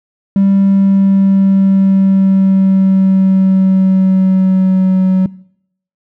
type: tone with pitch glide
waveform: triangle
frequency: 196 to 187.26 Hz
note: G3 to F#3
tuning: 0 to +21 cents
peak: -4 dBFS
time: 0.36-5.26 s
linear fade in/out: 2 ms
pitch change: -79 cents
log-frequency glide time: 0.52-5.01 s
effects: noise-tail reverb RT60 0.7 s tail -23 dB re dry + tanh soft clip ceiling -1 dBFS